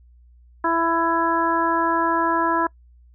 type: harmonic tone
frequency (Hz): 332.5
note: E4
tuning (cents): +15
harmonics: 1 / 2 / 3 / 4 / 5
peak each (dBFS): -24 / -27 / -21 / -26 / -27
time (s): 0.64-2.67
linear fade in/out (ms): 5
effects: noise-tail reverb RT60 0.1 s tail -24 dB re dry + added 60 Hz sine -48 dBFS peak until 3.14 s